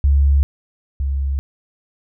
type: tone pair in turn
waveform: sine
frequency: 70 / 68.64 Hz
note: C#2 / C#2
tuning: +18 / -16 cents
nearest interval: unison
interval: 34 cents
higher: first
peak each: -10 / -17 dBFS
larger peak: first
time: 0.04-0.43 / 1-1.39 s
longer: neither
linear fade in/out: 0 ms
effects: none